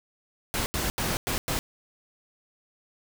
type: noise bursts at uneven times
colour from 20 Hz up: pink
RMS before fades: -28 dBFS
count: 5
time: 0.54-0.66 / 0.74-0.9 / 0.98-1.17 / 1.27-1.38 / 1.48-1.59 s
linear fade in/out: 0 ms
effects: none